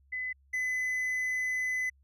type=tone pair in turn; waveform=sine / triangle; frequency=2014 / 2014 Hz; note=B6 / B6; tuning=+33 / +33 cents; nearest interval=unison; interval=0 cents; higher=neither; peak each=-32 / -27 dBFS; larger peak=second; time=0.12-0.33 / 0.53-1.9 s; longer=second; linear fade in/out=10 ms; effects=added 68 Hz sine -61 dBFS peak until 2.03 s